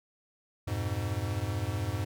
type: chord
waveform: square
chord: F diminished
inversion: none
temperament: equal with one note detuned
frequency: 88.22 / 103.83 / 123.47 Hz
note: F2 / Ab2 / Cb3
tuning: +18 / 0 / 0 cents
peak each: -36 / -33 / -39 dBFS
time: 0.67-2.05 s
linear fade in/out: 10 ms
effects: none